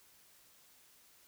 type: silence
effects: white hiss -64 dBFS RMS until 1.27 s